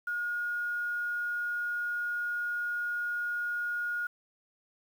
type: tone with quantisation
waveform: sine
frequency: 1435 Hz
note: F6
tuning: 47 cents sharp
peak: -30 dBFS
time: 0.07-4.07 s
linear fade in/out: 5 ms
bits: 9
effects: none